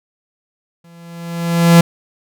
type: tone with exponential growth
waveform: 45% pulse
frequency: 169.3 Hz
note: E3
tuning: 46 cents sharp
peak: -3 dBFS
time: 0.84-1.81 s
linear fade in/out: 5 ms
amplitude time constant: 210 ms
effects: none